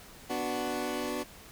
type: chord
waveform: 20% pulse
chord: B minor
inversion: none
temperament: equal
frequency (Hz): 246.9 / 293.7 / 370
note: B3 / D4 / F#4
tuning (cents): 0 / 0 / 0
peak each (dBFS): -31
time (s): 0.29-1.24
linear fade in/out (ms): 20
effects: pink hiss -51 dBFS RMS until 1.51 s